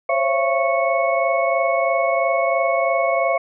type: tone cluster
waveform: sine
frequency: 532 / 555 / 676 / 1103 / 2205 Hz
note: C5 / C#5 / E5 / C#6 / C#7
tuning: +29 / +2 / +43 / -9 / -10 cents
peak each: -23 / -26 / -19 / -24 / -25 dBFS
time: 0.09-3.38 s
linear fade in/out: 5 ms
effects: none